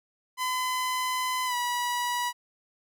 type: tone with pitch glide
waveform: sawtooth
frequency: 1015 to 972.5 Hz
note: B5 to B5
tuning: +47 to -27 cents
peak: -23 dBFS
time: 0.37-2.33 s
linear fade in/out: 50 ms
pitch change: -74 cents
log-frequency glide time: 1.46-1.55 s
effects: none